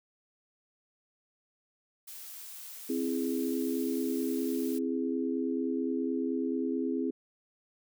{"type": "noise", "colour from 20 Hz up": "blue", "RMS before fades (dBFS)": -45, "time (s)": [2.07, 4.79], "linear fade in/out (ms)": 10}
{"type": "chord", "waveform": "sine", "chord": "C augmented", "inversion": "none", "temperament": "equal with one note detuned", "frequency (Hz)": [261.6, 331, 415.3], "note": ["C4", "E4", "G#4"], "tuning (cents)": [0, 7, 0], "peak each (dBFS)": [-31, -34, -35], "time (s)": [2.89, 7.11], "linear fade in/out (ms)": 10}
{"effects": []}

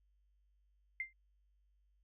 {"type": "tone with exponential decay", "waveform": "sine", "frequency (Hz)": 2093, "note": "C7", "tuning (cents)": 0, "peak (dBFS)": -33, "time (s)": [1, 1.13], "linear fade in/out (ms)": 2, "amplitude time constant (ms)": 28, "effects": ["added 50 Hz sine -70 dBFS peak until 2.03 s"]}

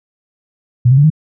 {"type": "tone with pitch steps", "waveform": "sine", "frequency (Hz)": [122.3, 132.6, 143.77, 155.88], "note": ["B2", "C3", "D3", "D#3"], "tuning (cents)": [-16, 23, -36, 4], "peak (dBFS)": -5, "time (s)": [0.85, 1.102], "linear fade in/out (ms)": 10, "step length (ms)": 63, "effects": []}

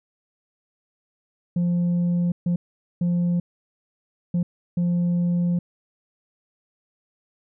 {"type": "tone bursts at uneven times", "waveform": "sine", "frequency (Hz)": 174.61, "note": "F3", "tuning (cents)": 0, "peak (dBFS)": -16, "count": 5, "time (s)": [[1.56, 2.32], [2.46, 2.56], [3.01, 3.4], [4.34, 4.43], [4.77, 5.59]], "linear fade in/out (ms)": 5, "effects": ["tanh soft clip ceiling -18 dBFS"]}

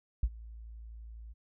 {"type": "tone with ADSR envelope", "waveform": "sine", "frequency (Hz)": 56, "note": "A1", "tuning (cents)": 31, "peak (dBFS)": -22, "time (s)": [0.23, 1.34], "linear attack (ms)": 4, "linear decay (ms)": 50, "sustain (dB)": -22, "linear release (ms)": 24, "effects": []}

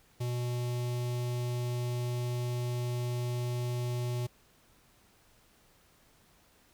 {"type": "tone with notch filter", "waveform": "square", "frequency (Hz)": 122.2, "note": "B2", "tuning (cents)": -18, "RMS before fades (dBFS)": -33, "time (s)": [0.2, 4.27], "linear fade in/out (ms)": 10, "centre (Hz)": 1500, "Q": 1.2, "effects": ["pink hiss -64 dBFS RMS until 6.73 s"]}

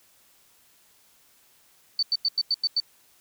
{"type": "tone bursts", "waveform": "sine", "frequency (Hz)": 4540, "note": "C#8", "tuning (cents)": 41, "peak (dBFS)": -20, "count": 7, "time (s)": [1.99, 2.801], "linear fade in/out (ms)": 2, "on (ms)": 37, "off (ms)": 92, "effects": ["white hiss -60 dBFS RMS until 3.2 s"]}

